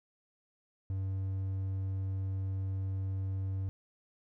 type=tone; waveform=triangle; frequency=95.9 Hz; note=G2; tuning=37 cents flat; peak=-30 dBFS; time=0.9-3.69 s; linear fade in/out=0 ms; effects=none